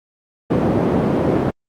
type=band-pass noise; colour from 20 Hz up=white; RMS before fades=-17 dBFS; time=0.5-1.51 s; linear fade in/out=10 ms; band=120 to 390 Hz; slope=12 dB/octave; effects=Opus 32 kbps